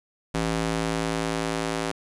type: tone with high-pass filter sweep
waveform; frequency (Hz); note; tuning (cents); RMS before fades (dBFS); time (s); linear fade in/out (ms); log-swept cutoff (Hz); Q
square; 55; A1; 0; -27; 0.34-1.92; 10; 150 to 280; 0.7
effects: resampled to 24000 Hz + 8-bit